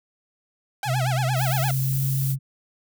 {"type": "tone with vibrato", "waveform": "sawtooth", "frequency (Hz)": 740, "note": "F#5", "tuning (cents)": 0, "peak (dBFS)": -22, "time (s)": [0.83, 1.71], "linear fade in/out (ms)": 2, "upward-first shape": "sine", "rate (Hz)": 8.7, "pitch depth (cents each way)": 260}
{"type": "tone with pitch glide", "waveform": "sine", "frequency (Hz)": [128.8, 134.97], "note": ["C3", "C#3"], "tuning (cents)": [-27, -46], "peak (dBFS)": -21, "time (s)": [0.85, 2.39], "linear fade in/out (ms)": 50, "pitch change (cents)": 81, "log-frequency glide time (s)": [1.28, 2.01]}
{"type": "noise", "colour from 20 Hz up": "violet", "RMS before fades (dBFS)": -31, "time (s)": [1.35, 2.36], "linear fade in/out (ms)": 50}
{"effects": []}